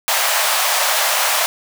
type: high-pass noise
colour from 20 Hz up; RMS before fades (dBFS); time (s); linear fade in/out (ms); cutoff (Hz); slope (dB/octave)
pink; -17; 0.08-1.46; 0; 590; 48
effects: none